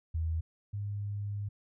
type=tone pair in turn; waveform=sine; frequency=81 / 102.18 Hz; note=E2 / G#2; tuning=-30 / -28 cents; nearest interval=major third; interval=402 cents; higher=second; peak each=-29 / -33 dBFS; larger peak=first; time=0.14-0.41 / 0.73-1.49 s; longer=second; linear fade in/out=10 ms; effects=none